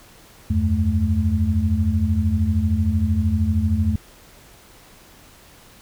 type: tone cluster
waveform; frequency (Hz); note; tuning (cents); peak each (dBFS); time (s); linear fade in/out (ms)
sine; 81.7 / 94.7 / 216.9; E2 / F#2 / A3; -15 / +41 / -25; -20 / -21 / -22; 0.5-3.96; 5
effects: pink hiss -48 dBFS RMS until 5.81 s